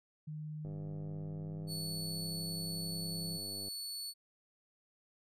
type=tone with pitch glide; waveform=sine; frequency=153 to 166.85 Hz; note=D#3 to E3; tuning=-29 to +21 cents; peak=-40 dBFS; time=0.27-3.38 s; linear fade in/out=10 ms; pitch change=+150 cents; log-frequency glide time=1.01-2.48 s
type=click train; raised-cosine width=2 ms; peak=-37 dBFS; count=301; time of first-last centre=0.65-3.683 s; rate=98.9 Hz
type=tone; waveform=sawtooth; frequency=4435 Hz; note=C#8; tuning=in tune; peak=-37 dBFS; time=1.67-4.14 s; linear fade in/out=50 ms
effects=resampled to 32000 Hz